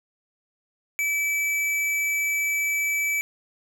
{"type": "tone", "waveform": "square", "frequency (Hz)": 2305, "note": "D7", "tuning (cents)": -33, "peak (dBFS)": -23, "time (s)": [0.99, 3.21], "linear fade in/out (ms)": 0, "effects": []}